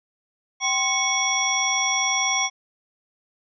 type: tone cluster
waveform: sine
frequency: 774 / 1049 / 2211 / 3368 / 5670 Hz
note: G5 / C6 / C#7 / G#7 / F8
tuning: -22 / +4 / -5 / +24 / +25 cents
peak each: -29 / -29 / -24 / -28 / -24 dBFS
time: 0.6-2.5 s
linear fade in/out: 50 ms
effects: none